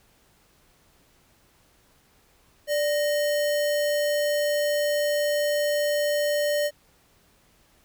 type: tone with sample-and-hold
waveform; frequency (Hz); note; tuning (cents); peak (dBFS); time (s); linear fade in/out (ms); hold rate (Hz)
sine; 587.3; D5; 0; -21; 2.67-6.71; 50; 2450
effects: pink hiss -61 dBFS RMS until 7.84 s